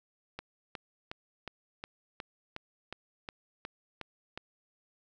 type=click train; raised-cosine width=0.3 ms; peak=-23 dBFS; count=12; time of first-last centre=0.39-4.376 s; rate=2.76 Hz; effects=none